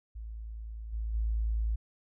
sine tone with level steps, 55 Hz, A1, in tune, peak -38 / -31 / -27 dBFS, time 0.15-1.76 s, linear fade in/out 10 ms, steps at 0.92 / 1.13 s, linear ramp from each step 20 ms, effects none

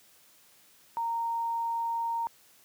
sine tone, 925 Hz, A#5, 14 cents flat, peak -28 dBFS, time 0.97-2.27 s, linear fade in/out 0 ms, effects white hiss -60 dBFS RMS until 2.64 s + high-pass 80 Hz 12 dB/octave

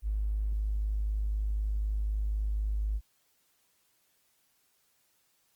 triangle tone with tanh clipping, 52 Hz, G#1, 3 cents sharp, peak -27 dBFS, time 0.02-3.01 s, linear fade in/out 50 ms, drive 2 dB, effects white hiss -71 dBFS RMS until 5.55 s + Opus 24 kbps

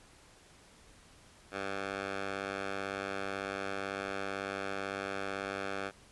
10% pulse tone with band-pass filter, 98 Hz, G2, in tune, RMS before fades -38 dBFS, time 1.51-5.92 s, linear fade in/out 50 ms, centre 1400 Hz, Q 0.75, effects pink hiss -59 dBFS RMS until 6.11 s + resampled to 24000 Hz

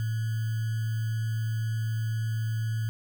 sine tone with sample-and-hold, 111.5 Hz, A2, 23 cents sharp, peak -26 dBFS, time 0-2.89 s, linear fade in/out 0 ms, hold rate 1575 Hz, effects none

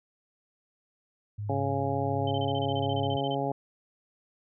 sine tone with tremolo, 103.83 Hz, G#2, in tune, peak -31 dBFS, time 1.38-3.17 s, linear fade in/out 10 ms, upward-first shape sine, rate 1.4 Hz, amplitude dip 25%
harmonic tone, 138.3 Hz, C#3, 4 cents flat, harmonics 1 / 2 / 3 / 4 / 5 / 6, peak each -34 / -34 / -34 / -34 / -34 / -34 dBFS, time 1.49-3.52 s, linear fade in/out 5 ms
sine tone bursts, 3082 Hz, G7, 30 cents flat, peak -36 dBFS, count 16, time 2.27-3.348 s, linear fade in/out 5 ms, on 43 ms, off 26 ms
effects none

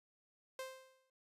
sawtooth tone with exponential decay, 523.3 Hz, C5, in tune, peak -37 dBFS, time 0.59-1.1 s, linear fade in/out 2 ms, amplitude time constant 110 ms, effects resampled to 32000 Hz

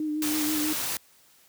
sine tone with vibrato, 304.8 Hz, D#4, 36 cents flat, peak -26 dBFS, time 0-0.73 s, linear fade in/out 2 ms, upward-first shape sine, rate 6.2 Hz, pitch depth 27 cents each way
white noise, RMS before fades -30 dBFS, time 0.22-0.97 s, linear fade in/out 2 ms
effects white hiss -59 dBFS RMS until 1.48 s + high-pass 60 Hz 12 dB/octave

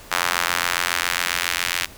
sawtooth tone with high-pass filter sweep, 87.31 Hz, F2, in tune, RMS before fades -23 dBFS, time 0.11-1.86 s, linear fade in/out 10 ms, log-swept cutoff 1200 to 2100 Hz, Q 1.2, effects pink hiss -43 dBFS RMS until 1.97 s

